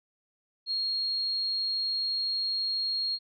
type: tone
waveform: sine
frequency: 4267 Hz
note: C8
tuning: 33 cents sharp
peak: -27 dBFS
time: 0.66-3.19 s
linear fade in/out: 50 ms
effects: none